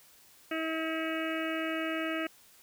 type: harmonic tone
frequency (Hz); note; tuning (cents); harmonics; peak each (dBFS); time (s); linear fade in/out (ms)
321.2; E4; -45; 1 / 2 / 4 / 5 / 6 / 7 / 8 / 9; -34 / -37 / -40 / -41 / -42 / -42 / -43 / -44; 0.51-2.27; 5
effects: white hiss -59 dBFS RMS until 2.62 s